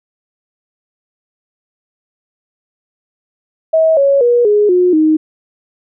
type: tone with pitch steps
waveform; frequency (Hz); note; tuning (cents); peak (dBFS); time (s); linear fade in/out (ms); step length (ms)
sine; 642 / 555.7 / 481 / 416.3 / 360.3 / 311.9; E5 / C#5 / B4 / G#4 / F#4 / D#4; -46 / +4 / -46 / +4 / -46 / +4; -7; 3.73-5.17; 10; 240
effects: none